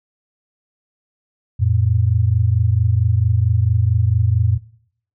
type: tone pair together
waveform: sine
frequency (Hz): 89.2 / 113.66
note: F2 / A#2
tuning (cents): +37 / -43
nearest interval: major third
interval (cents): 420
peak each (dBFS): -16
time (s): 1.59-4.58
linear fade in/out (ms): 20
effects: noise-tail reverb RT60 0.6 s tail -17 dB re dry